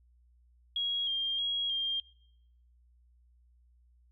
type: tone with vibrato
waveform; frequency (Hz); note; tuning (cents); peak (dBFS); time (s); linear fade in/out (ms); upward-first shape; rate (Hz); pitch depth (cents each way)
sine; 3251; G#7; -38; -29; 0.76-2; 2; square; 1.6; 26
effects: noise-tail reverb RT60 0.8 s tail -23 dB re dry + added 60 Hz sine -61 dBFS peak until 4.11 s